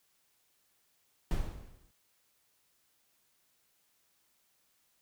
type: noise with exponential decay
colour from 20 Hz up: brown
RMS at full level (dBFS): -28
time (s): 1.31-1.91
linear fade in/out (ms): 1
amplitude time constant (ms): 130
effects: white hiss -73 dBFS RMS until 5.01 s